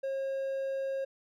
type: tone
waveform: triangle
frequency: 540 Hz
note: C#5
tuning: 45 cents flat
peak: -29 dBFS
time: 0.03-1.05 s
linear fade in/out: 10 ms
effects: none